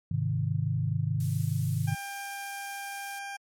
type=chord; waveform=sine; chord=Ab major; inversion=none; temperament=equal; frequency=103.83 / 130.81 / 155.56 Hz; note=Ab2 / C3 / Eb3; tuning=0 / 0 / 0 cents; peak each=-30 dBFS; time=0.11-1.95 s; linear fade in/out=5 ms
type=noise; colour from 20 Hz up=violet; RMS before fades=-40 dBFS; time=1.2-3.19 s; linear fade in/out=2 ms
type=tone; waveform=20% pulse; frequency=797 Hz; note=G5; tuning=28 cents sharp; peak=-31 dBFS; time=1.87-3.37 s; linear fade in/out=10 ms
effects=low-pass 11000 Hz 12 dB/octave + MP3 96 kbps